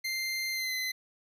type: tone with pitch glide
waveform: 25% pulse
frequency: 2090 to 2039 Hz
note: C7 to C7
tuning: -2 to -45 cents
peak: -27 dBFS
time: 0.04-0.92 s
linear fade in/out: 10 ms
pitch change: -43 cents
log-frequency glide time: 0.52-0.74 s
effects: none